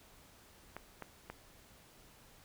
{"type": "clicks", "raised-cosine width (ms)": 0.5, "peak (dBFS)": -28, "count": 3, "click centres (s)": [0.766, 1.023, 1.3], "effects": ["pink hiss -61 dBFS RMS until 2.44 s"]}